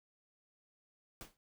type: noise with exponential decay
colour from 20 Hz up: pink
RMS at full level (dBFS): -45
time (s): 1.21-1.37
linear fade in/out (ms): 0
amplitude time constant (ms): 34
effects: none